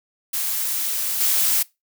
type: noise with level steps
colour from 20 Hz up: blue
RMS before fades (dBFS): -24 / -19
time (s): 0.33-1.63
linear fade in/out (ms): 10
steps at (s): 1.2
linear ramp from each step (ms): 10
effects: noise-tail reverb RT60 0.2 s tail -21 dB re dry